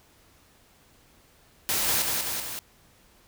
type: noise with echo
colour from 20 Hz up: white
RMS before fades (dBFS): -26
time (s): 1.69-2.02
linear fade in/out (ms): 0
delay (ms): 190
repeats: 3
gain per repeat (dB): -3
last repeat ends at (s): 2.59
effects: pink hiss -59 dBFS RMS until 3.27 s